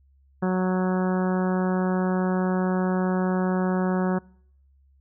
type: harmonic tone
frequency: 184.7 Hz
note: F#3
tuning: 3 cents flat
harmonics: 1 / 2 / 3 / 4 / 5 / 6 / 7 / 8 / 9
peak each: -22 / -28 / -32 / -34 / -36 / -38 / -39 / -40 / -41 dBFS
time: 0.42-4.19 s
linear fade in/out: 10 ms
effects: noise-tail reverb RT60 0.7 s tail -26 dB re dry + added 68 Hz sine -56 dBFS peak until 5 s